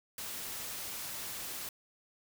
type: noise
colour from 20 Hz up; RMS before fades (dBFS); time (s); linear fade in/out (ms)
white; -41; 0.18-1.69; 2
effects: none